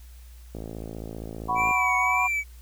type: click train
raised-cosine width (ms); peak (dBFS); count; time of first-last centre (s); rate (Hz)
2; -23; 65; 0.55-1.709; 55.2
type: chord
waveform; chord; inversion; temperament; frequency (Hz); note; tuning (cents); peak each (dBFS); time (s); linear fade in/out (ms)
sine; F# suspended fourth; none; equal; 740 / 987.8 / 1108.7; F#5 / B5 / C#6; 0 / 0 / 0; -28 / -25 / -28; 1.48-2.28; 20
type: tone with vibrato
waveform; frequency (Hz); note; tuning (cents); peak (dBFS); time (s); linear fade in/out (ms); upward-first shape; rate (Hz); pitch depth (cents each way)
triangle; 2300; D7; -37; -22; 1.55-2.44; 50; triangle; 1.8; 64
effects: added 60 Hz sine -43 dBFS peak until 2.61 s + white hiss -57 dBFS RMS until 2.61 s